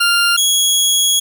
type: tone pair in turn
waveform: 20% pulse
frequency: 1396.9 / 3329 Hz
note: F6 / G#7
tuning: 0 / +3 cents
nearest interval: octave + minor third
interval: 1503 cents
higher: second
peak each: -6 dBFS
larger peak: neither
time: 0-0.37 / 0.37-1.2 s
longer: second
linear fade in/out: 10 ms
effects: none